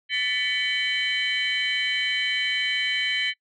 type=tone cluster; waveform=sine; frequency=1761 / 1982 / 2256 / 3062 / 4005 Hz; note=A6 / B6 / C#7 / G7 / B7; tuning=+1 / +6 / +30 / -41 / +23 cents; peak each=-30 / -29 / -27 / -26 / -34 dBFS; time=0.09-3.34 s; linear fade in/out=50 ms; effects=noise-tail reverb RT60 0.1 s tail -24 dB re dry + tanh soft clip ceiling -15 dBFS